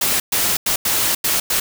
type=noise bursts at uneven times; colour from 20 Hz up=white; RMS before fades=-18 dBFS; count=6; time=0.01-0.2 / 0.32-0.57 / 0.66-0.76 / 0.85-1.15 / 1.24-1.4 / 1.5-1.6 s; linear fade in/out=5 ms; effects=none